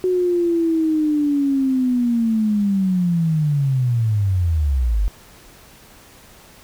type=linear sweep; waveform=sine; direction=down; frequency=370 to 46.05 Hz; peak=-15 dBFS; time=0.04-5.08 s; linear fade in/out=0 ms; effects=pink hiss -46 dBFS RMS until 6.63 s